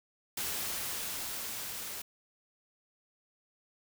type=noise with level ramp; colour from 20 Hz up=white; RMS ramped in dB=-35 to -41 dBFS; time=0.37-2.02 s; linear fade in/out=5 ms; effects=none